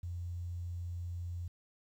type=tone with quantisation; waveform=sine; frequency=87.31 Hz; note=F2; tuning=in tune; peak=-37 dBFS; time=0.03-1.48 s; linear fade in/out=5 ms; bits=11; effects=none